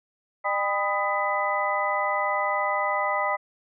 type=tone cluster; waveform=sine; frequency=604 / 799 / 998 / 1245 / 1998 Hz; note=D5 / G5 / B5 / D#6 / B6; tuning=+48 / +33 / +18 / +1 / +20 cents; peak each=-29 dBFS; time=0.44-3.37 s; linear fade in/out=20 ms; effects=none